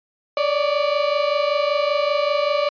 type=tone pair together; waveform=35% pulse; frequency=569.8 / 595 Hz; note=C#5 / D5; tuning=+48 / +22 cents; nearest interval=minor second; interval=74 cents; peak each=-19 dBFS; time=0.37-2.69 s; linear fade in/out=2 ms; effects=resampled to 11025 Hz

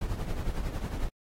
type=noise with tremolo; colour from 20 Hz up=brown; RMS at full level=-29 dBFS; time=0.01-1.09 s; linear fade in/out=5 ms; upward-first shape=triangle; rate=11 Hz; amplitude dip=65%; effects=AAC 48 kbps

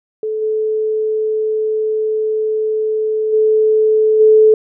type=tone with level steps; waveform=sine; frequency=433.9 Hz; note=A4; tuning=24 cents flat; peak=-17 / -14 / -9 / -5 dBFS; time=0.23-4.54 s; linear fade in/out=2 ms; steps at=0.41 / 3.32 / 4.19 s; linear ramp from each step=20 ms; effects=none

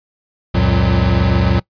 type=tone cluster; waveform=square; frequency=68.5 / 89 / 115.8 / 183.2 Hz; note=C#2 / F2 / A#2 / F#3; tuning=-20 / +33 / -11 / -17 cents; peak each=-18 dBFS; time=0.54-1.6 s; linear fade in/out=10 ms; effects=noise-tail reverb RT60 0.1 s tail -22 dB re dry + resampled to 11025 Hz

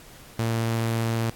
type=tone; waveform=sawtooth; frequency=114.4 Hz; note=A#2; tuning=32 cents flat; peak=-19 dBFS; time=0.39-1.3 s; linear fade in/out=0 ms; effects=pink hiss -48 dBFS RMS until 1.35 s + AAC 64 kbps

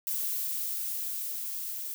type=noise with level ramp; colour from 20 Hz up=violet; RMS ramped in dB=-31 to -37 dBFS; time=0.07-1.94 s; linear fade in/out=0 ms; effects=none

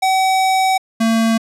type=tone pair in turn; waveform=square; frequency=760 / 225.9 Hz; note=F#5 / A3; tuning=+46 / +46 cents; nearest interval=octave + major sixth; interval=2100 cents; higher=first; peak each=-13 dBFS; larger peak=neither; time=0.02-0.78 / 1-1.38 s; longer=first; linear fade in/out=10 ms; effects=low-pass 11000 Hz 12 dB/octave

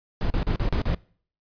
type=noise bursts; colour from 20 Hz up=brown; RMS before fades=-23 dBFS; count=6; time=0.21-0.946 s; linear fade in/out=0 ms; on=91 ms; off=38 ms; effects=noise-tail reverb RT60 0.5 s tail -23 dB re dry + resampled to 11025 Hz

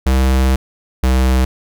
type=tone pair in turn; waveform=square; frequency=65.41 / 64.4 Hz; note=C2 / C2; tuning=0 / -27 cents; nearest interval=unison; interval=27 cents; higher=first; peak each=-11 dBFS; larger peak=neither; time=0.06-0.56 / 1.03-1.45 s; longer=first; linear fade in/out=5 ms; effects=none

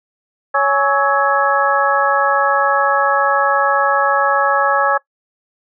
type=harmonic tone with a mistuned harmonic; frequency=279 Hz; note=C#4; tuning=11 cents sharp; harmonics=2 / 3 / 4 / 5 / 6; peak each=-18 / -18 / -18 / -18 / -18 dBFS; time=0.54-4.98 s; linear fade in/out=10 ms; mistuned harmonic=5; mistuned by=-120 cents; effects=noise-tail reverb RT60 0.1 s tail -21 dB re dry

